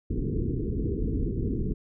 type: low-pass noise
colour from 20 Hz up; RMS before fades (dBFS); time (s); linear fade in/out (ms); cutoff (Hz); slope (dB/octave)
pink; -28; 0.1-1.74; 10; 450; 96
effects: none